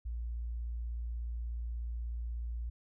sine tone, 58.27 Hz, A#1, in tune, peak -35 dBFS, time 0.05-2.7 s, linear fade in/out 10 ms, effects none

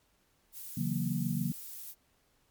violet noise, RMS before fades -44 dBFS, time 0.52-1.95 s, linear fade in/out 50 ms
sine chord, F# dominant seventh, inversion second, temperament equal, 138.59 / 164.81 / 185 / 233.1 Hz, C#3 / E3 / F#3 / A#3, 0 / 0 / 0 / 0 cents, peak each -35 dBFS, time 0.77-1.52 s, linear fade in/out 5 ms
effects pink hiss -71 dBFS RMS until 2.5 s + MP3 96 kbps

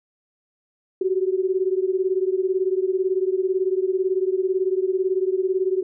sine beating tone pair, 370 / 388 Hz, F#4 / G4, 0 / -18 cents, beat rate 18 Hz, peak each -21 / -23 dBFS, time 1.01-5.83 s, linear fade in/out 5 ms, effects none

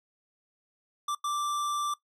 square tone bursts at uneven times, 1174.7 Hz, D6, in tune, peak -29 dBFS, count 2, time 1.08-1.15 / 1.24-1.94 s, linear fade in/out 5 ms, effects noise-tail reverb RT60 0.1 s tail -17 dB re dry + low-pass 11000 Hz 12 dB/octave

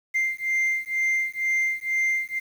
sine beating tone pair, 2093 / 2095.1 Hz, C7 / C7, 0 / +2 cents, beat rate 2.1 Hz, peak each -23 dBFS, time 0.14-2.4 s, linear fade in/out 20 ms, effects tanh soft clip ceiling -19 dBFS + 8-bit

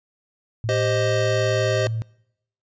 sine tone, 112.5 Hz, A2, 39 cents sharp, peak -23 dBFS, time 0.64-2.02 s, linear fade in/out 0 ms
square chord, C minor, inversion second, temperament equal, 392 / 523.3 / 622.3 Hz, G4 / C5 / Eb5, 0 / 0 / 0 cents, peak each -27 / -25 / -24 dBFS, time 0.69-1.87 s, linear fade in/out 0 ms
effects noise-tail reverb RT60 0.8 s tail -26 dB re dry + resampled to 16000 Hz

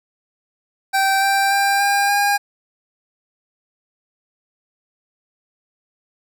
25% pulse tone with pitch steps, 778 / 786.1 / 794.3 / 802.6 / 811 Hz, G5 / G5 / G5 / G5 / G#5, -13 / +5 / +23 / +41 / -41 cents, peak -11 dBFS, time 0.93-2.38 s, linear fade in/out 20 ms, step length 290 ms, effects none

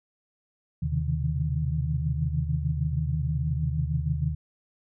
sine tone cluster, 77.7 / 127.4 / 134.4 / 152.9 / 159.3 Hz, D#2 / C3 / C3 / D#3 / D#3, -2 / -46 / +47 / -30 / +41 cents, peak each -29 / -32 / -32 / -29 / -34 dBFS, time 0.82-4.35 s, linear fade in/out 10 ms, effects none

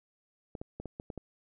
clicks, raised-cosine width 2 ms, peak -26 dBFS, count 7, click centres 0.552 / 0.615 / 0.8 / 0.857 / 0.999 / 1.102 / 1.177 s, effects none

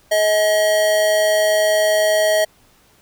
square tone with amplitude modulation, 635 Hz, D#5, 35 cents sharp, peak -12 dBFS, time 0.11-2.45 s, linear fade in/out 10 ms, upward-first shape sine, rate 208 Hz, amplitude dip 45%, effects pink hiss -54 dBFS RMS until 3.01 s

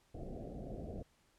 pink low-pass noise, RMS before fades -45 dBFS, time 0.14-1.03 s, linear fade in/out 10 ms, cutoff 730 Hz, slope 96 dB/octave, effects pink hiss -72 dBFS RMS until 1.38 s + low-pass 11000 Hz 12 dB/octave

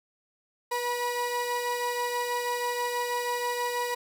30% pulse tone pair together, 487.2 / 968.2 Hz, B4 / B5, -24 / -35 cents, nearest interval octave, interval 1189 cents, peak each -28 dBFS, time 0.71-3.95 s, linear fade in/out 10 ms, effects none

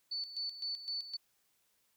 sine tone with tremolo, 4488 Hz, C#8, 21 cents sharp, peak -35 dBFS, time 0.11-1.17 s, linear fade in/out 10 ms, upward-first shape square, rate 3.9 Hz, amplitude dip 70%, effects white hiss -75 dBFS RMS until 1.96 s

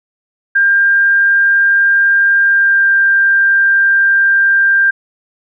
sine tone with pitch glide, 1598 to 1587.9 Hz, G6 to G6, +33 to +22 cents, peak -7 dBFS, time 0.55-4.91 s, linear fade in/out 10 ms, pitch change -11 cents, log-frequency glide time 2.43-2.91 s, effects none

